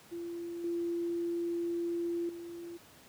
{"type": "tone with level steps", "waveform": "sine", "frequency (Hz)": 342, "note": "F4", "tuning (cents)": -36, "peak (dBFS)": [-37, -31, -41], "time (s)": [0.11, 2.78], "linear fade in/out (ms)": 20, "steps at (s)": [0.64, 2.29], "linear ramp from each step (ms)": 2, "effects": ["pink hiss -57 dBFS RMS until 3.08 s", "high-pass 100 Hz 12 dB/octave"]}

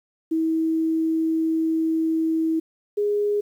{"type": "tone pair in turn", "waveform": "sine", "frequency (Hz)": [322.3, 413.1], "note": ["E4", "G#4"], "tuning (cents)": [-39, -9], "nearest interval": "major third", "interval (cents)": 430, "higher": "second", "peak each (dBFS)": -19, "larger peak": "neither", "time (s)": [[0.31, 2.6], [2.97, 3.41]], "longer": "first", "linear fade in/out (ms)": 10, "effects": ["9-bit"]}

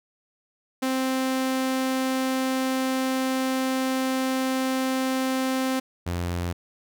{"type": "tone pair in turn", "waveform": "sawtooth", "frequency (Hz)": [261.6, 87.3], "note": ["C4", "F2"], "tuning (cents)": [0, 0], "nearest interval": "octave + perfect fifth", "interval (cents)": 1900, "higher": "first", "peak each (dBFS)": [-19, -22], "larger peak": "first", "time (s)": [[0.82, 5.8], [6.06, 6.53]], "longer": "first", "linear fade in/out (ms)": 10, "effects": []}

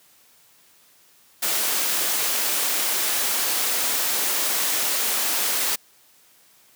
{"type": "high-pass noise", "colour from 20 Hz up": "white", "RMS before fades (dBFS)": -23, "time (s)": [1.42, 5.76], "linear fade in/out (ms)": 10, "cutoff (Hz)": 290, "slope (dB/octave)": 12, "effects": ["white hiss -56 dBFS RMS until 6.75 s", "high-pass 100 Hz 12 dB/octave"]}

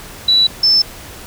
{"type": "tone pair in turn", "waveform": "sine", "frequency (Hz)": [3942, 5280], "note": ["B7", "E8"], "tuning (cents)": [-4, 2], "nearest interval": "perfect fourth", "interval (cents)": 506, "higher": "second", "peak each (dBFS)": -8, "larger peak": "neither", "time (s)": [[0.28, 0.47], [0.63, 0.82]], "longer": "neither", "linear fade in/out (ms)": 5, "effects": ["pink hiss -34 dBFS RMS until 1.26 s"]}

